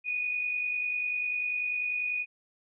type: tone with amplitude modulation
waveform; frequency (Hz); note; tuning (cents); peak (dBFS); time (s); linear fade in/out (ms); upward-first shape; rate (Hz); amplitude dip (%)
sine; 2472; D#7; -12; -26; 0.04-2.26; 50; sine; 50.1; 45
effects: none